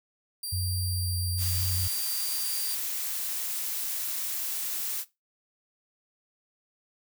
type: tone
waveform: 15% pulse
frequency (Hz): 4720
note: D8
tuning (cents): +8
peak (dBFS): -26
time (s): 0.43-2.75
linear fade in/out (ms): 5
type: tone with pitch glide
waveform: sine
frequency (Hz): 92.5 to 90.7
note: F#2 to F#2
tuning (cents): 0 to -34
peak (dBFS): -28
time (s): 0.52-1.88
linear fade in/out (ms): 10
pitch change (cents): -34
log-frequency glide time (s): 0.8-1.19
type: noise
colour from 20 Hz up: blue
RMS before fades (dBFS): -32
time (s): 1.37-5.05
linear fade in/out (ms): 50
effects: noise-tail reverb RT60 0.2 s tail -17 dB re dry